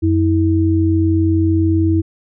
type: tone pair together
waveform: sine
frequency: 90.84 / 323.7 Hz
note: F#2 / E4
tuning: -31 / -31 cents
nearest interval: octave + minor seventh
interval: 2200 cents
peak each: -14 dBFS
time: 0.02-2.02 s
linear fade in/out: 20 ms
effects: none